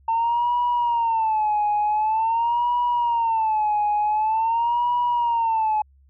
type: tone with vibrato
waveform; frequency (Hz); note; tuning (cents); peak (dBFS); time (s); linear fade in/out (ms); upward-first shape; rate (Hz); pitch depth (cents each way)
sine; 899; A5; +37; -17; 0.08-5.82; 5; sine; 0.46; 130
effects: tanh soft clip ceiling -15 dBFS + added 68 Hz sine -52 dBFS peak until 6.09 s